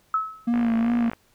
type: tone with exponential decay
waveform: sine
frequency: 1295 Hz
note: E6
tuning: 31 cents flat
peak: -17 dBFS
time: 0.14-0.5 s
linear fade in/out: 2 ms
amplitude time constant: 77 ms
type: tone with vibrato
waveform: triangle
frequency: 233.1 Hz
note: A#3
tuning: in tune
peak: -17 dBFS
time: 0.47-1.1 s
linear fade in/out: 10 ms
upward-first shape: sine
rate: 2.6 Hz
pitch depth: 43 cents each way
type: click train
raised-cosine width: 0.5 ms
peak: -18 dBFS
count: 34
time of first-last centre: 0.54-1.134 s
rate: 55.6 Hz
effects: pink hiss -62 dBFS RMS until 1.34 s